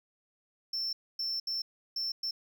triangle tone bursts at uneven times, 5370 Hz, E8, 31 cents sharp, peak -30 dBFS, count 5, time 0.73-0.93 / 1.19-1.4 / 1.47-1.62 / 1.96-2.12 / 2.23-2.31 s, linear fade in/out 5 ms, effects none

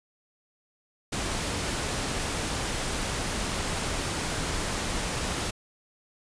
pink noise, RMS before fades -30 dBFS, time 1.12-5.51 s, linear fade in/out 10 ms, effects resampled to 22050 Hz

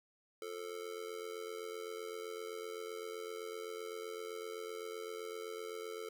square tone with amplitude modulation, 441 Hz, A4, 4 cents sharp, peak -39 dBFS, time 0.42-6.09 s, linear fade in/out 2 ms, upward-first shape sine, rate 87.8 Hz, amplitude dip 85%, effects none

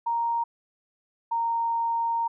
sine tone pair in turn, 932.3 / 925.3 Hz, A#5 / A#5, 0 / -13 cents, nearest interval unison, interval 13 cents, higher first, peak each -23 dBFS, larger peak neither, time 0.06-0.44 / 1.31-2.28 s, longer second, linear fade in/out 10 ms, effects none

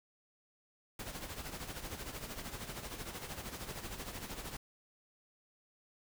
pink noise with tremolo, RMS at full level -42 dBFS, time 0.99-4.57 s, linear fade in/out 5 ms, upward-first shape sine, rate 13 Hz, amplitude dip 60%, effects none

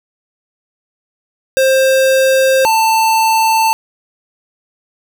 square tone pair in turn, 529 / 889.7 Hz, C5 / A5, +19 / +19 cents, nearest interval major sixth, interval 900 cents, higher second, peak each -9 / -10 dBFS, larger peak first, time 1.57-2.65 / 2.65-3.73 s, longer neither, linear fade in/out 0 ms, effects none

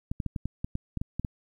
clicks, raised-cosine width 5 ms, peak -18 dBFS, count 11, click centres 0.115 / 0.202 / 0.263 / 0.362 / 0.456 / 0.645 / 0.754 / 0.973 / 1.015 / 1.196 / 1.248 s, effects 10-bit

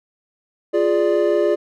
triangle chord, D diminished, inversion first, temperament equal, 349.2 / 415.3 / 587.3 Hz, F4 / Ab4 / D5, 0 / 0 / 0 cents, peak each -17 dBFS, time 0.73-1.56 s, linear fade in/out 20 ms, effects none

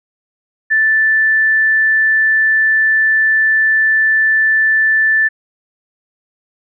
sine tone, 1760 Hz, A6, in tune, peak -9 dBFS, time 0.7-5.29 s, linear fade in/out 20 ms, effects none

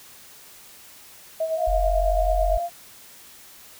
sine tone with tremolo, 642 Hz, E5, 46 cents flat, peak -20 dBFS, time 1.4-2.6 s, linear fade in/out 5 ms, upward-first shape sine, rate 9.1 Hz, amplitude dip 60%
sine tone with vibrato, 698.5 Hz, F5, in tune, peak -24 dBFS, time 1.56-2.7 s, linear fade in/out 50 ms, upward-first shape sine, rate 1.7 Hz, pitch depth 21 cents each way
sine tone, 43.65 Hz, F1, in tune, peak -21 dBFS, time 1.67-2.58 s, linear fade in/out 10 ms
effects white hiss -47 dBFS RMS until 3.79 s

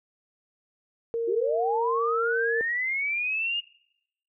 sine tone, 461.9 Hz, A#4, 16 cents flat, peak -25 dBFS, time 1.14-2.61 s, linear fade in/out 0 ms
sine linear sweep, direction up, 340.1 to 2870 Hz, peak -25 dBFS, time 1.27-3.61 s, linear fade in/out 20 ms
effects noise-tail reverb RT60 0.8 s tail -23 dB re dry

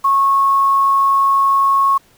sine tone with quantisation, 1097 Hz, C#6, 18 cents flat, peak -10 dBFS, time 0.04-1.98 s, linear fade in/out 10 ms, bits 6, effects pink hiss -52 dBFS RMS until 2.17 s

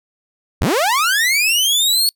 sawtooth linear sweep, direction up, 33.64 to 4437 Hz, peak -10 dBFS, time 0.61-2.09 s, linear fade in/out 0 ms, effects noise-tail reverb RT60 0.1 s tail -26 dB re dry

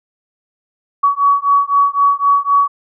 sine beating tone pair, 1128 / 1131.9 Hz, C#6 / C#6, +30 / +36 cents, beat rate 3.9 Hz, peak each -13 dBFS, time 1.03-2.68 s, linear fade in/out 10 ms, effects none

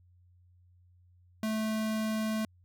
square tone, 218.1 Hz, A3, 15 cents flat, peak -30 dBFS, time 1.43-2.45 s, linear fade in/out 2 ms, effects added 89 Hz sine -59 dBFS peak until 2.64 s

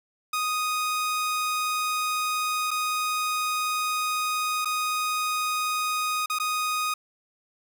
sawtooth tone with dropouts, 1244.5 Hz, D#6, in tune, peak -21 dBFS, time 0.33-6.94 s, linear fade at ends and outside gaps 5 ms, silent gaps 2.708-2.712 / 4.648-4.655 / 6.26-6.298 / 6.387-6.398 s, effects none

